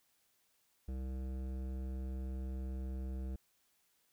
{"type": "tone with hard clipping", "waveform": "sine", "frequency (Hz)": 65, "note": "C2", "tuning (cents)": -11, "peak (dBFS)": -40, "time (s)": [0.88, 3.36], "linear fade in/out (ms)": 5, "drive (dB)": 14, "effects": ["white hiss -75 dBFS RMS until 4.12 s"]}